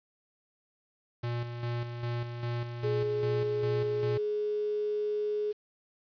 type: tone with tremolo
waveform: square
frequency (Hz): 119.4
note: A#2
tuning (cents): +42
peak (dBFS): -31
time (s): 1.23-4.18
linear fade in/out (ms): 10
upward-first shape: square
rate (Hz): 2.5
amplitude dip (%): 50
type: tone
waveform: sine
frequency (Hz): 420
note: G#4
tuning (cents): +19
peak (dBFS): -28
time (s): 2.83-5.53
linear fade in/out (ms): 20
effects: resampled to 11025 Hz + 9-bit